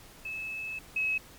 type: tone pair in turn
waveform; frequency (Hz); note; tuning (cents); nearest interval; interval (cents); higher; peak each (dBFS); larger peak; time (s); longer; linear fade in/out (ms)
sine; 2600 / 2570; E7 / E7; -24 / -45; unison; 21; first; -34 / -26; second; 0.25-0.79 / 0.96-1.18; first; 5
effects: pink hiss -52 dBFS RMS until 1.38 s + MP3 96 kbps